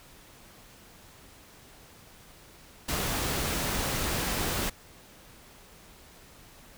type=noise; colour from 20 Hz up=pink; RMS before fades=-30 dBFS; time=2.88-4.7 s; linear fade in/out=10 ms; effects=pink hiss -53 dBFS RMS until 6.77 s